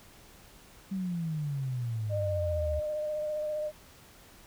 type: exponential sweep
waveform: sine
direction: down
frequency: 196 to 72.6 Hz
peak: -30 dBFS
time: 0.91-2.8 s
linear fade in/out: 10 ms
type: tone with vibrato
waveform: sine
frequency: 607 Hz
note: D#5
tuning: 43 cents flat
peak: -30 dBFS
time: 2.09-3.72 s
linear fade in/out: 50 ms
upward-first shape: sine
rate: 15 Hz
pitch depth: 17 cents each way
effects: pink hiss -55 dBFS RMS until 4.46 s